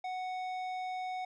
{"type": "tone with tanh clipping", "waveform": "sine", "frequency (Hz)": 740, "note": "F#5", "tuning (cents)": 0, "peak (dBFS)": -37, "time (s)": [0.04, 1.25], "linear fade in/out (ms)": 5, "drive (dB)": 12, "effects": []}